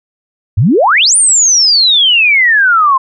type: exponential two-way sweep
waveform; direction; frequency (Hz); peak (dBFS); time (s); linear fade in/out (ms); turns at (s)
sine; up then down; 87.31 to 9350 to 1030; -5; 0.57-2.98; 10; 1.16
effects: none